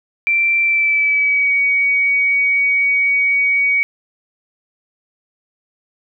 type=tone with pitch glide; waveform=sine; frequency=2349 to 2252 Hz; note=D7 to C#7; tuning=0 to +27 cents; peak=-12 dBFS; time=0.27-3.83 s; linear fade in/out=0 ms; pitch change=-73 cents; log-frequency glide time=0.61-1.55 s; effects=none